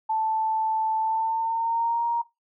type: tone with pitch glide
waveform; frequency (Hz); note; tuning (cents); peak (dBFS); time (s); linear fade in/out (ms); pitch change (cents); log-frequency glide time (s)
sine; 880 to 937.7; A5 to A#5; 0 to +10; -22; 0.09-2.22; 10; +110; 0.99-2.05
effects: noise-tail reverb RT60 0.2 s tail -19 dB re dry